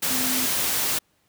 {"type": "tone in noise", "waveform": "sine", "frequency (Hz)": 256.7, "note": "C4", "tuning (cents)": -33, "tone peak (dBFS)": -29, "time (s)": [0.1, 0.46], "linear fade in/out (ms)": 10, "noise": "white", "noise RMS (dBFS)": -24, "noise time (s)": [0.02, 0.99], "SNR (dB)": -8, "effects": ["pink hiss -66 dBFS RMS until 1.28 s", "high-pass 80 Hz 12 dB/octave"]}